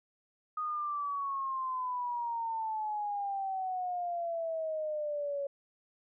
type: exponential sweep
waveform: sine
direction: down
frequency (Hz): 1244.5 to 557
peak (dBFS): -32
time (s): 0.57-5.47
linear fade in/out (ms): 5
effects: none